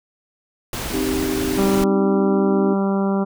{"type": "noise", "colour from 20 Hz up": "pink", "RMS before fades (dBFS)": -27, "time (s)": [0.73, 1.84], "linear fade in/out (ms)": 2}
{"type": "chord", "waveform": "sine", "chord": "C minor", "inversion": "none", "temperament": "equal", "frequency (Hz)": [261.6, 311.1, 392], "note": ["C4", "Eb4", "G4"], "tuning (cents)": [0, 0, 0], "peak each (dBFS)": -24, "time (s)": [0.93, 2.74], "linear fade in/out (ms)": 10}
{"type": "harmonic tone", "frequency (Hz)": 196, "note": "G3", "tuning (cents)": 0, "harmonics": [1, 2, 3, 4, 5, 6, 7], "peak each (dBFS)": [-18, -24, -28, -30, -32, -34, -35], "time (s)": [1.57, 3.25], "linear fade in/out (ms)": 20}
{"effects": []}